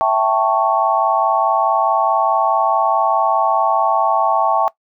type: chord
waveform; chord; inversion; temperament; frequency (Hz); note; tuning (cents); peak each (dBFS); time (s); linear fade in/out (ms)
sine; A dominant seventh; second; equal with one note detuned; 659.3 / 784 / 884.1 / 1108.7; E5 / G5 / A5 / C#6; 0 / 0 / +8 / 0; -18; 0.01-4.68; 0
effects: noise-tail reverb RT60 0.1 s tail -19 dB re dry